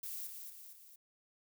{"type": "noise with echo", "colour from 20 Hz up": "violet", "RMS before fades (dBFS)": -43, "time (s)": [0.03, 0.27], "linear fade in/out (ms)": 5, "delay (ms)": 230, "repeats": 3, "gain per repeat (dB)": -5, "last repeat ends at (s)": 0.96, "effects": []}